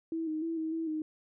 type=tone with pitch steps; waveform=sine; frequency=326.4 / 311.8 / 329.5 / 318.6 / 326.1 / 310.8 Hz; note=E4 / D#4 / E4 / D#4 / E4 / D#4; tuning=-17 / +4 / -1 / +41 / -19 / -2 cents; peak=-31 dBFS; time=0.12-1.02 s; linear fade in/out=2 ms; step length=150 ms; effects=none